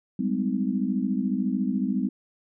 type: tone cluster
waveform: sine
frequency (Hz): 192.3 / 206.3 / 254.1 / 310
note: G3 / G#3 / B3 / D#4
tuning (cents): -33 / -11 / +49 / -6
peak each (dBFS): -28 / -28 / -27 / -34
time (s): 0.19-2.09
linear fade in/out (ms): 5
effects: none